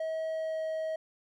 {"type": "tone with pitch glide", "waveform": "triangle", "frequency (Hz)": [640, 635.9], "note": ["D#5", "D#5"], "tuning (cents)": [49, 38], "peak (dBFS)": -29, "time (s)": [0, 0.96], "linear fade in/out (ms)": 5, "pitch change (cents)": -11, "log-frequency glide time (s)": [0.28, 0.62], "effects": []}